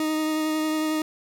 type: tone with vibrato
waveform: 40% pulse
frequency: 311.1 Hz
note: D#4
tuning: in tune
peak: -22 dBFS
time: 0-1.02 s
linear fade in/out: 2 ms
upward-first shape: triangle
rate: 11 Hz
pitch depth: 15 cents each way
effects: none